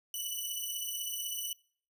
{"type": "beating tone pair", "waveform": "10% pulse", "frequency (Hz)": [2960, 2976], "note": ["F#7", "F#7"], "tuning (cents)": [0, 9], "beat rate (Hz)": 16, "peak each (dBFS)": -30, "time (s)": [0.14, 1.53], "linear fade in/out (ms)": 2, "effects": ["noise-tail reverb RT60 0.5 s tail -24 dB re dry"]}